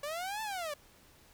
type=linear two-way sweep; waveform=sawtooth; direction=up then down; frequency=563 to 890 to 563 Hz; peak=-32 dBFS; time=0.03-0.74 s; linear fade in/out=5 ms; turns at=0.42 s; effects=pink hiss -61 dBFS RMS until 1.33 s